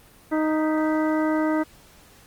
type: harmonic tone with a mistuned harmonic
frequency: 311.1 Hz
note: D#4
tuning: in tune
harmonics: 1 / 2 / 3 / 4 / 5 / 6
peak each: -21 / -27 / -31 / -33 / -35 / -37 dBFS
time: 0.31-1.64 s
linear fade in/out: 20 ms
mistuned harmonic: 6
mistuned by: +95 cents
effects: pink hiss -52 dBFS RMS until 2.26 s + Opus 32 kbps

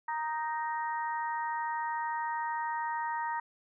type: harmonic tone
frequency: 311.1 Hz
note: D#4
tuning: in tune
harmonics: 3 / 4 / 5 / 6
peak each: -32 / -42 / -45 / -40 dBFS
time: 0.08-3.4 s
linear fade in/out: 5 ms
effects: none

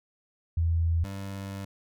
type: tone pair in turn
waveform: sine / 25% pulse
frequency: 83.1 / 98.11 Hz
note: E2 / G2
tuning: +15 / +2 cents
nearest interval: minor third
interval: 287 cents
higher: second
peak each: -22 / -31 dBFS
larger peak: first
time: 0.57-1.04 / 1.04-1.65 s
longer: second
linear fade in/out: 5 ms
effects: none

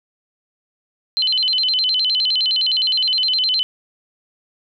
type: tone with vibrato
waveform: sine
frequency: 3530 Hz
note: A7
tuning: 5 cents sharp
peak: -15 dBFS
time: 1.17-3.63 s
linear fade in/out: 0 ms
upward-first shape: square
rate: 9.7 Hz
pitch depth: 270 cents each way
effects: none

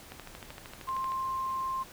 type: click train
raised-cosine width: 0.3 ms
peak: -27 dBFS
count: 14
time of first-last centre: 0.12-1.12 s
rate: 13 Hz
type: tone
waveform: sine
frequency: 1054 Hz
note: C6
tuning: 12 cents sharp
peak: -30 dBFS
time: 0.87-1.84 s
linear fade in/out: 20 ms
effects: pink hiss -50 dBFS RMS until 1.92 s

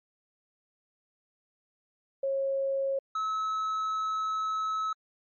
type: tone pair in turn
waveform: sine / triangle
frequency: 544 / 1293.9 Hz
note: C#5 / E6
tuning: -33 / -33 cents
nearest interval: octave + minor third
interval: 1500 cents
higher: second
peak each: -26 dBFS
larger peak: neither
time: 2.23-2.99 / 3.15-4.93 s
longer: second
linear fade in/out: 5 ms
effects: MP3 32 kbps

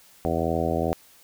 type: harmonic tone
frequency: 82.41 Hz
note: E2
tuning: in tune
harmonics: 1 / 2 / 3 / 4 / 5 / 6 / 7 / 8 / 9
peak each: -31 / -31 / -31 / -31 / -31 / -31 / -31 / -31 / -31 dBFS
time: 0.25-0.93 s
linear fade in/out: 0 ms
effects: white hiss -54 dBFS RMS until 1.23 s

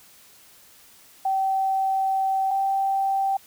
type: tone pair in turn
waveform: sine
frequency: 771 / 779.5 Hz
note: G5 / G5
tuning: -29 / -10 cents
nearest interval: unison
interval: 19 cents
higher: second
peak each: -20 / -20 dBFS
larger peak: neither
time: 1.25-2.51 / 2.51-3.37 s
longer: first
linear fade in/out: 5 ms
effects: white hiss -52 dBFS RMS until 3.46 s

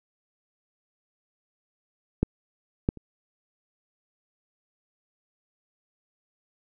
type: clicks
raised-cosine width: 3 ms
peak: -8 / -9 / -29 dBFS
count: 3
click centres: 2.23 / 2.889 / 2.973 s
effects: none

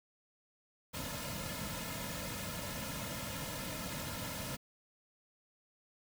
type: noise with comb filter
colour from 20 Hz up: pink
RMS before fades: -41 dBFS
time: 0.93-4.57 s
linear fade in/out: 20 ms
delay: 2.6 ms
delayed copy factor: -0.85
effects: none

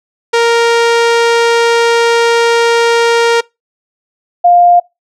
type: tone pair in turn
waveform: sawtooth / sine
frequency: 466.2 / 703 Hz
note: A#4 / F5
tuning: 0 / +11 cents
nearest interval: perfect fifth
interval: 711 cents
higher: second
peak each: -3 dBFS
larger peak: neither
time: 0.33-3.41 / 4.44-4.8 s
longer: first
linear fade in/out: 10 ms
effects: noise-tail reverb RT60 0.2 s tail -23 dB re dry + low-pass 6000 Hz 12 dB/octave

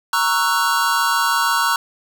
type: chord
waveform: square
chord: F# dominant seventh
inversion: first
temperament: equal with one note detuned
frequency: 932.3 / 1108.7 / 1333.8 / 1480 Hz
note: A#5 / C#6 / E6 / F#6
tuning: 0 / 0 / +20 / 0 cents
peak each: -22 dBFS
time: 0.13-1.76 s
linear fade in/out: 2 ms
effects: 8-bit

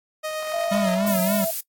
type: tone with tremolo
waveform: sawtooth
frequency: 622.3 Hz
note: D#5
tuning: in tune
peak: -22 dBFS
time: 0.23-0.96 s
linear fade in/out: 20 ms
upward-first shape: sine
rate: 8.3 Hz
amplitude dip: 25%
type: tone with pitch glide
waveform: sine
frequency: 672 to 659.3 Hz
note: E5 to E5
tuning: +33 to 0 cents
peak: -23 dBFS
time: 0.53-1.51 s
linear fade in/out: 10 ms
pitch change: -33 cents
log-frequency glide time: 0.66-1.21 s
type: tone with vibrato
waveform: square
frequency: 193.6 Hz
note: G3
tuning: 21 cents flat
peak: -22 dBFS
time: 0.71-1.45 s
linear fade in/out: 10 ms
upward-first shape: sine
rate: 3.5 Hz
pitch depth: 96 cents each way
type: noise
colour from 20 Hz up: violet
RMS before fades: -27 dBFS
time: 1.06-1.61 s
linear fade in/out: 10 ms
effects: noise-tail reverb RT60 0.1 s tail -23 dB re dry + AAC 64 kbps

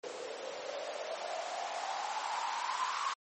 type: noise with band-pass filter sweep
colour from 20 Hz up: blue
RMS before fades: -38 dBFS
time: 0.03-3.14 s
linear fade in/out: 10 ms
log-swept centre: 460 to 1100 Hz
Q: 7.7
effects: MP3 32 kbps

